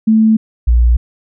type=tone pair in turn; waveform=sine; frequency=220 / 59.29 Hz; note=A3 / A#1; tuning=0 / +30 cents; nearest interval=octave + major seventh; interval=2270 cents; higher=first; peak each=-6 dBFS; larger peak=neither; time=0.07-0.37 / 0.67-0.97 s; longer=neither; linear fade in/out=10 ms; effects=none